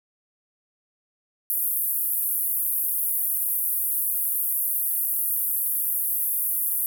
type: band-pass noise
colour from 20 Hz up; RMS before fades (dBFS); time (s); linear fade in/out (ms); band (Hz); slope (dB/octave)
pink; -25; 1.5-6.86; 0; 11000 to 16000; 48
effects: none

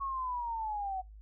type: linear sweep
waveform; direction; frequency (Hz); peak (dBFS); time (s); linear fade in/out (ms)
sine; down; 1108.7 to 740; -33; 0-1.02; 20
effects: noise-tail reverb RT60 0.2 s tail -24 dB re dry + added 52 Hz sine -48 dBFS peak until 1.21 s

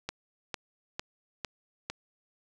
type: click train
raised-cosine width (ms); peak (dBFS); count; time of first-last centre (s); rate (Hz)
0.2; -16; 5; 0.09-1.9; 2.21
effects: none

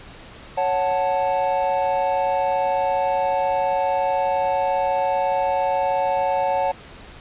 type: chord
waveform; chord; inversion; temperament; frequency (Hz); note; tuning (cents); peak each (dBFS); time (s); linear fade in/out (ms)
triangle; F# minor; second; equal; 554.4 / 740 / 880; C#5 / F#5 / A5; 0 / 0 / 0; -21; 0.57-6.72; 10
effects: pink hiss -42 dBFS RMS until 7.2 s + resampled to 8000 Hz

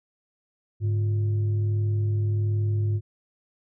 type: tone with frequency modulation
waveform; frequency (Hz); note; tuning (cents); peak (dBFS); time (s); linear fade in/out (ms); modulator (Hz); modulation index
sine; 103.83; G#2; 0; -21; 0.8-3.01; 50; 249; 0.27
effects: none

